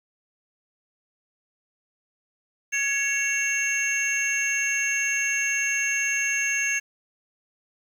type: tone cluster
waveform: sine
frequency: 1676 / 2221 / 2730 / 6400 Hz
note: G#6 / C#7 / F7 / G8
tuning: +15 / +3 / -40 / +35 cents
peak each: -27 dBFS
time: 2.72-6.8 s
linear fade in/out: 20 ms
effects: tanh soft clip ceiling -15 dBFS + 8-bit